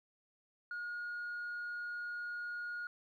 sine tone, 1436 Hz, F6, 48 cents sharp, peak -37 dBFS, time 0.71-2.87 s, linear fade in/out 2 ms, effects tanh soft clip ceiling -37 dBFS + 13-bit

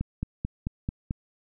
click train, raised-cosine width 5 ms, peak -16 dBFS, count 6, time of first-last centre 0.01-1.109 s, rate 4.55 Hz, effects none

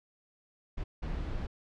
brown noise bursts at uneven times, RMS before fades -35 dBFS, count 2, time 0.77-0.84 / 1.02-1.47 s, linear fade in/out 10 ms, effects low-pass 4000 Hz 12 dB/octave

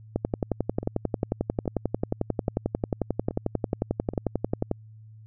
two click trains, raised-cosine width 2 ms, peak -20 / -11 dBFS, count 5 / 52, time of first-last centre 0.83-4.136 / 0.16-4.714 s, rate 1.21 / 11.2 Hz, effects added 109 Hz sine -45 dBFS peak until 5.26 s

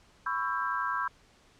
sine chord, C# half-diminished seventh, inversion third, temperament just, 997.9 / 1108.7 / 1330.5 / 1596.6 Hz, B5 / C#6 / E6 / G6, +18 / 0 / +16 / +31 cents, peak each -34 dBFS, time 0.26-1.08 s, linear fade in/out 5 ms, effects pink hiss -61 dBFS RMS until 1.59 s + low-pass 7000 Hz 12 dB/octave

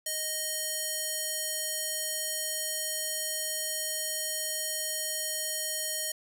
square tone with band-pass filter, 622.3 Hz, D#5, in tune, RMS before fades -33 dBFS, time 0.06-6.12 s, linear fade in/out 5 ms, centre 10000 Hz, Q 1.1, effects none

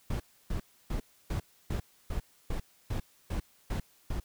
brown noise bursts, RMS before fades -32 dBFS, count 11, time 0.1-4.2 s, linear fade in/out 5 ms, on 100 ms, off 300 ms, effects white hiss -64 dBFS RMS until 4.24 s

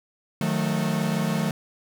45% pulse chord, D# diminished, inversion none, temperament equal with one note detuned, 155.56 / 181.92 / 220 Hz, D#3 / F#3 / A3, 0 / -29 / 0 cents, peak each -27 dBFS, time 0.41-1.51 s, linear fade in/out 2 ms, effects none

